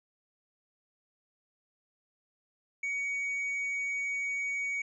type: tone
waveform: triangle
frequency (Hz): 2247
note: C#7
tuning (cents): +23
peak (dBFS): -29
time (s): 2.83-4.82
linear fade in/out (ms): 5
effects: resampled to 22050 Hz